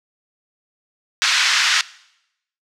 pink band-pass noise, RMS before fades -17 dBFS, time 1.22-1.81 s, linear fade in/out 0 ms, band 1400 to 6000 Hz, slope 24 dB/octave, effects noise-tail reverb RT60 0.8 s tail -20 dB re dry

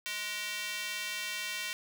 square tone with high-pass filter, 209.4 Hz, G#3, 15 cents sharp, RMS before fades -37 dBFS, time 0.06-1.73 s, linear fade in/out 0 ms, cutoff 2300 Hz, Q 1.6, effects none

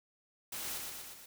white noise with echo, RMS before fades -41 dBFS, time 0.52-0.78 s, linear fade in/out 5 ms, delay 120 ms, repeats 4, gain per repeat -3 dB, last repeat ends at 1.26 s, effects none

